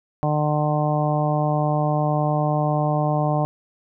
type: harmonic tone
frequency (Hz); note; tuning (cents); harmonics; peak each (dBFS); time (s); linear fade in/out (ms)
150.3; D3; +40; 1 / 2 / 3 / 4 / 5 / 6 / 7; -21 / -28 / -33 / -25 / -25 / -32 / -31; 0.23-3.45; 0
effects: none